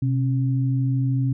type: tone pair together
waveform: sine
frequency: 128.1 / 272.5 Hz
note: C3 / C#4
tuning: -36 / -29 cents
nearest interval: octave + minor second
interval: 1307 cents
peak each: -19 / -27 dBFS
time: 0.02-1.33 s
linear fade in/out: 5 ms
effects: none